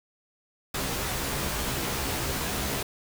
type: noise with comb filter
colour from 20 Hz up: pink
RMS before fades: -30 dBFS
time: 0.74-2.83 s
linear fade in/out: 5 ms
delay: 15 ms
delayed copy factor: +0.6
effects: none